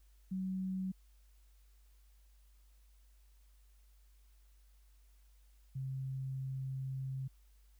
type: tone pair in turn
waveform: sine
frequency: 188 / 132.94 Hz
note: F#3 / C3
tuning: +28 / +28 cents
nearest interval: tritone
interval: 600 cents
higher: first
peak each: -35 / -37 dBFS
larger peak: first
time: 0.31-0.92 / 5.75-7.28 s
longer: second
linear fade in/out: 10 ms
effects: added 50 Hz sine -61 dBFS peak until 7.79 s + white hiss -75 dBFS RMS until 7.79 s